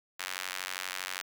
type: tone with high-pass filter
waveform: sawtooth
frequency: 92.5 Hz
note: F#2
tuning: in tune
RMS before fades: -38 dBFS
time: 0.19-1.22 s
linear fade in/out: 10 ms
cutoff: 1700 Hz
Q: 0.98
effects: none